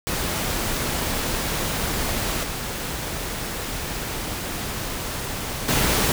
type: noise with level steps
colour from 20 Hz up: pink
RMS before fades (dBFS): -25 / -29 / -20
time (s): 0.07-6.12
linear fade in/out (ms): 0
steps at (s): 2.43 / 5.68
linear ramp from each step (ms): 10
effects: none